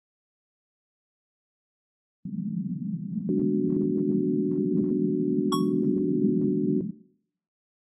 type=band-pass noise; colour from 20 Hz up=white; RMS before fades=-31 dBFS; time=2.25-6.91 s; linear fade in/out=5 ms; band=160 to 220 Hz; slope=48 dB/octave
type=chord; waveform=sine; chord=G# half-diminished seventh; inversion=none; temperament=equal with one note detuned; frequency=207.7 / 246.9 / 292.6 / 370 Hz; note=G#3 / B3 / D4 / F#4; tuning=0 / 0 / -6 / 0 cents; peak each=-31 / -31 / -26 / -27 dBFS; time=3.29-6.81 s; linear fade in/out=2 ms
type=tone with exponential decay; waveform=square; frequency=1108.7 Hz; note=C#6; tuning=in tune; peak=-23 dBFS; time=5.52-5.73 s; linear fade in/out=5 ms; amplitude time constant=45 ms
effects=noise-tail reverb RT60 0.7 s tail -19 dB re dry + AAC 32 kbps